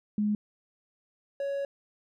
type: tone pair in turn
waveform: sine / triangle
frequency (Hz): 209.3 / 557.6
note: G#3 / C#5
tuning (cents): +14 / +10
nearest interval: octave + perfect fourth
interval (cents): 1696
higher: second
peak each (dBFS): -24 / -27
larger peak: first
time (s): 0.18-0.35 / 1.4-1.65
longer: second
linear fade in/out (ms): 2
effects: none